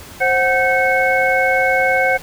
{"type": "tone cluster", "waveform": "sine", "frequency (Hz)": [527, 743, 1549, 2196], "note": ["C5", "F#5", "G6", "C#7"], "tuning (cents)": [12, 7, -21, -17], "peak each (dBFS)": -18, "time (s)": [0.2, 2.18], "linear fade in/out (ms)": 20, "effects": ["pink hiss -37 dBFS RMS until 2.22 s"]}